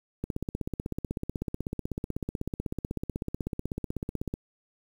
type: click train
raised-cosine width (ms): 3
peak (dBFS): -18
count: 67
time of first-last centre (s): 0.24-4.339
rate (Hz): 16.1
effects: 8-bit